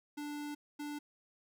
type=tone bursts at uneven times; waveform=square; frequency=293.7 Hz; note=D4; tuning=in tune; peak=-40 dBFS; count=2; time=0.17-0.55 / 0.79-0.99 s; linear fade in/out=10 ms; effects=none